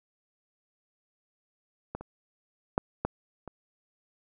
clicks, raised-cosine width 1 ms, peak -20 / -28 / -10 / -13 / -26 dBFS, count 5, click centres 1.95 / 2.01 / 2.779 / 3.05 / 3.477 s, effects none

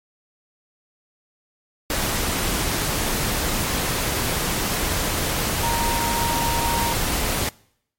sine tone in noise, 932.3 Hz, A#5, in tune, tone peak -23 dBFS, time 5.63-6.93 s, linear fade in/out 2 ms, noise pink, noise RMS -23 dBFS, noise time 1.9-7.49 s, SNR -3 dB, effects noise-tail reverb RT60 0.7 s tail -24 dB re dry + MP3 64 kbps

